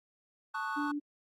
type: chord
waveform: triangle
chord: D# half-diminished seventh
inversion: second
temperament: equal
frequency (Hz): 880 / 1108.7 / 1244.5 / 1480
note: A5 / C#6 / D#6 / F#6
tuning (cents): 0 / 0 / 0 / 0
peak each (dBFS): -37 / -36 / -41 / -36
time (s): 0.54-0.92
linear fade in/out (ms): 10
type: tone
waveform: sine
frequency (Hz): 291.7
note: D4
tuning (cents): -12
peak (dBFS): -32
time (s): 0.76-1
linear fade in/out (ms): 20
effects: Opus 48 kbps